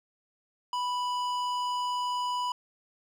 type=tone with hard clipping; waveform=sine; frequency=987.8 Hz; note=B5; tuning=in tune; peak=-30 dBFS; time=0.73-2.52 s; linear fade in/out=2 ms; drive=12 dB; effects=none